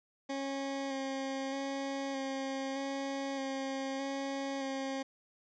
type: tone with vibrato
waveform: 20% pulse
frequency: 271.5 Hz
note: C#4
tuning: 36 cents flat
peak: -30 dBFS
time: 0.29-5.03 s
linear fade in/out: 10 ms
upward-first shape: square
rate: 0.81 Hz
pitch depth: 15 cents each way
effects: resampled to 16000 Hz